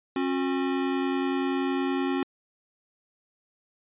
square tone pair together, 271 / 361.5 Hz, C#4 / F#4, -39 / -40 cents, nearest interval perfect fourth, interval 499 cents, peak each -27 / -30 dBFS, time 0.16-2.23 s, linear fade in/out 2 ms, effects resampled to 8000 Hz

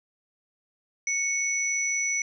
sine tone pair together, 2217 / 5927 Hz, C#7 / F#8, 0 / +2 cents, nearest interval octave + perfect fourth, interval 1702 cents, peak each -27 dBFS, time 1.07-2.22 s, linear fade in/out 2 ms, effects none

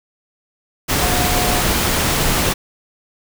sine tone in noise, 720 Hz, F#5, 47 cents flat, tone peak -23 dBFS, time 1.01-1.62 s, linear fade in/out 20 ms, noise pink, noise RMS -17 dBFS, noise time 0.88-2.54 s, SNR -9 dB, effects none

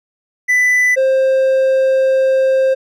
triangle tone pair in turn, 1992 / 528.9 Hz, B6 / C5, +14 / +19 cents, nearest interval octave + major seventh, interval 2295 cents, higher first, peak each -8 dBFS, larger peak neither, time 0.48-0.96 / 0.96-2.75 s, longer second, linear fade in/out 20 ms, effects none

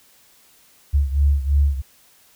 sine beating tone pair, 70.1 / 73.1 Hz, C#2 / D2, +20 / -7 cents, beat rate 3 Hz, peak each -16 / -20 dBFS, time 0.93-1.82 s, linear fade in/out 20 ms, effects white hiss -54 dBFS RMS until 2.35 s

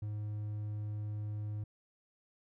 triangle tone, 105.3 Hz, G#2, 24 cents sharp, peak -34 dBFS, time 0.02-1.64 s, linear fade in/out 5 ms, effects none

